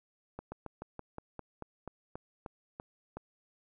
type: slowing click train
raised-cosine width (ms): 1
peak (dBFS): -27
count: 13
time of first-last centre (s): 0.39-3.17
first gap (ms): 130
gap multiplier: 1.1
effects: none